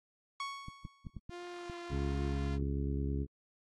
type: tone with exponential decay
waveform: sawtooth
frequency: 1110 Hz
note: C#6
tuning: 2 cents sharp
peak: -31 dBFS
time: 0.4-1.19 s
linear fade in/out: 2 ms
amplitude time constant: 170 ms
type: clicks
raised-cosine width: 5 ms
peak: -32 dBFS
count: 7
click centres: 0.684 / 0.851 / 1.068 / 1.167 / 1.295 / 1.698 / 1.928 s
type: tone with vibrato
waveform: sawtooth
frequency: 349.2 Hz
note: F4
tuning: in tune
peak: -39 dBFS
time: 1.29-2.59 s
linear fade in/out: 50 ms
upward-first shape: triangle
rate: 1.4 Hz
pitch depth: 18 cents each way
type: harmonic tone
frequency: 69.3 Hz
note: C#2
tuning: in tune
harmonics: 1 / 2 / 3 / 4 / 5 / 6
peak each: -34 / -38 / -43 / -41 / -46 / -45 dBFS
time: 1.89-3.27 s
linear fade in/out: 50 ms
effects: low-pass 6000 Hz 12 dB/octave + AAC 32 kbps